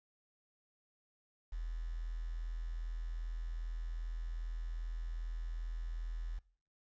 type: tone with quantisation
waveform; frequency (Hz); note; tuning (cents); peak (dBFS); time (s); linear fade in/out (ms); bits
sine; 41.26; E1; +2; -37; 1.52-6.39; 10; 10
effects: noise-tail reverb RT60 0.5 s tail -22 dB re dry + resampled to 16000 Hz